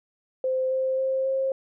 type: tone with pitch steps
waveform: sine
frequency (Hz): 519 / 523.8 / 528.7 / 533.6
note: C5 / C5 / C5 / C5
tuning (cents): -14 / +2 / +18 / +34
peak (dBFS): -22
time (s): 0.44-1.52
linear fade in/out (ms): 2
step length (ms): 270
effects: none